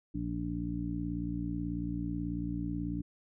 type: harmonic tone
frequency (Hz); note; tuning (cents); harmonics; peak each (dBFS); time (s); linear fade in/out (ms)
58.27; A#1; 0; 1 / 2 / 3 / 4 / 5; -40 / -41 / -38 / -45 / -36; 0.14-3.02; 10
effects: none